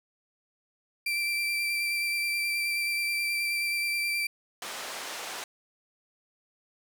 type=tone with vibrato; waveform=35% pulse; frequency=2349 Hz; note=D7; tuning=in tune; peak=-25 dBFS; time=1.06-4.27 s; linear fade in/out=5 ms; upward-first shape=square; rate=9.4 Hz; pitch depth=12 cents each way
type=band-pass noise; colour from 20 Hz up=pink; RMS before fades=-38 dBFS; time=4.62-5.44 s; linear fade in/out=2 ms; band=610 to 9800 Hz; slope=12 dB/octave
effects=none